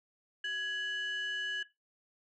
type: tone pair together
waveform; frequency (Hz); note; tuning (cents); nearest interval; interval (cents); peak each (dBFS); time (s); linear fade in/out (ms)
sine; 1672 / 2959; G#6 / F#7; +11 / -1; minor seventh; 988; -33 / -36; 0.44-1.63; 5
effects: noise-tail reverb RT60 0.2 s tail -17 dB re dry + tanh soft clip ceiling -30 dBFS